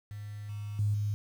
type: tone with level steps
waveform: sine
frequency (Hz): 103.83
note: G#2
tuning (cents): 0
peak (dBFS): -38 / -35 / -25 / -28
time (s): 0.11-1.14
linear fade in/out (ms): 0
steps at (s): 0.49 / 0.79 / 0.94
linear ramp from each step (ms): 2
effects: 9-bit